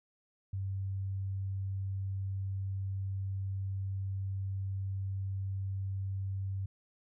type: tone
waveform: sine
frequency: 96.8 Hz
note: G2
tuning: 21 cents flat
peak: -33 dBFS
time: 0.53-6.66 s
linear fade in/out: 5 ms
effects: none